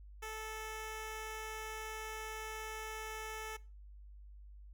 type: tone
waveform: 10% pulse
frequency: 437.2 Hz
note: A4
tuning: 11 cents flat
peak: -34 dBFS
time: 0.22-3.57 s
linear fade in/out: 10 ms
effects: noise-tail reverb RT60 0.3 s tail -19 dB re dry + added 50 Hz sine -51 dBFS peak until 4.73 s